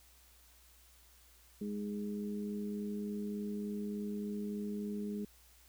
harmonic tone, 103.4 Hz, G#2, 7 cents flat, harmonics 2 / 3 / 4, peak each -37 / -49 / -44 dBFS, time 1.61-5.25 s, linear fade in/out 5 ms, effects added 60 Hz sine -64 dBFS peak until 5.68 s + white hiss -64 dBFS RMS until 5.68 s

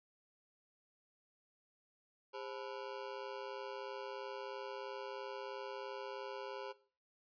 25% pulse ring-modulated tone, 466.2 Hz, A#4, in tune, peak -37 dBFS, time 2.33-6.73 s, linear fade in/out 20 ms, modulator 61.5 Hz, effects noise-tail reverb RT60 0.4 s tail -17 dB re dry + resampled to 11025 Hz

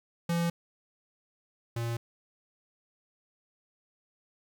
square tone pair in turn, 170 / 116.85 Hz, F3 / A#2, -46 / +5 cents, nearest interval tritone, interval 649 cents, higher first, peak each -27 / -31 dBFS, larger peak first, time 0.29-0.5 / 1.76-1.97 s, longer neither, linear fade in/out 5 ms, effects 11-bit

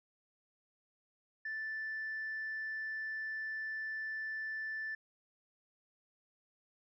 sine tone, 1760 Hz, A6, in tune, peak -36 dBFS, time 1.45-4.95 s, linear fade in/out 5 ms, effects tanh soft clip ceiling -34 dBFS

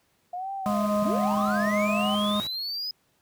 sine tone with vibrato, 700 Hz, F5, 4 cents sharp, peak -30 dBFS, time 0.33-2.15 s, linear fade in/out 5 ms, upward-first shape sine, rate 1.2 Hz, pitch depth 200 cents each way
pink noise, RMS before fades -41 dBFS, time 0.66-2.47 s, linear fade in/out 0 ms
harmonic tone, 207.7 Hz, G#3, in tune, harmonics 1 / 3 / 5 / 6, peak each -25 / -30 / -32 / -33 dBFS, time 0.66-2.4 s, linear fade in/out 0 ms
triangle linear sweep, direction up, 152.3 to 5080 Hz, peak -28 dBFS, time 1.02-2.91 s, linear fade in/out 2 ms
effects pink hiss -68 dBFS RMS until 3.21 s + high-pass 80 Hz 12 dB/octave

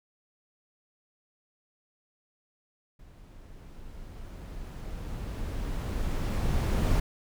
brown noise with level ramp, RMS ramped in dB -51 to -23 dBFS, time 2.99-7 s, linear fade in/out 5 ms, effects none

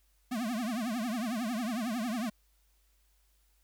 square tone with vibrato, 231.4 Hz, A#3, 13 cents flat, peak -32 dBFS, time 0.31-2.3 s, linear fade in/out 10 ms, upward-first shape triangle, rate 11 Hz, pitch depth 220 cents each way, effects added 50 Hz sine -67 dBFS peak until 3.63 s + white hiss -73 dBFS RMS until 3.63 s

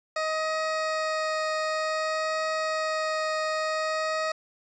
20% pulse tone with vibrato, 628 Hz, D#5, 16 cents sharp, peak -21 dBFS, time 0.16-4.32 s, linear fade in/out 5 ms, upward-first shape triangle, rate 0.54 Hz, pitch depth 9 cents each way, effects resampled to 16000 Hz + 9-bit

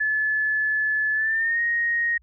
sine tone with pitch glide, 1726 to 1871.4 Hz, A6 to A#6, -34 to +6 cents, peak -20 dBFS, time 0-2.18 s, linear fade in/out 10 ms, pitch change +140 cents, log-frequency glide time 1.14-1.61 s, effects added 60 Hz sine -55 dBFS peak until 2.22 s

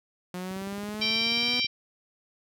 sawtooth linear sweep, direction up, 178.9 to 246.9 Hz, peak -29 dBFS, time 0.34-1.6 s, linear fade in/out 0 ms
click train, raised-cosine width 3 ms, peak -31 dBFS, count 22, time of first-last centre 0.51-1.645 s, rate 18.5 Hz
harmonic tone, 782 Hz, G5, 4 cents flat, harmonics 3 / 4 / 5 / 6 / 7, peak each -29 / -30 / -31 / -32 / -32 dBFS, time 1.01-1.67 s, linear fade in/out 10 ms
effects high-pass 80 Hz 12 dB/octave

